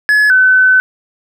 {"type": "tone pair in turn", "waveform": ["triangle", "sine"], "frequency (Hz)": [1700, 1514.5], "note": ["G#6", "F#6"], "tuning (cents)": [40, 40], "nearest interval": "major second", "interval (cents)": 200, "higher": "first", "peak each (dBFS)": -5, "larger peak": "neither", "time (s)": [[0.09, 0.3], [0.3, 0.8]], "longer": "second", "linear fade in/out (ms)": 0, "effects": []}